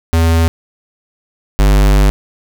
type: tone pair in turn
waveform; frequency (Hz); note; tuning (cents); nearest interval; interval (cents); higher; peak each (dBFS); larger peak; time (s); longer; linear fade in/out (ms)
square; 82.41 / 49.8; E2 / G1; 0 / +28; major sixth; 872; first; -9 / -7; second; 0.13-0.48 / 1.59-2.1; second; 0
effects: none